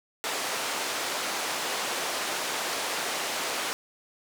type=band-pass noise; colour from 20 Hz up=pink; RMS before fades=-31 dBFS; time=0.24-3.73 s; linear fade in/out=0 ms; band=510 to 9400 Hz; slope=12 dB/octave; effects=none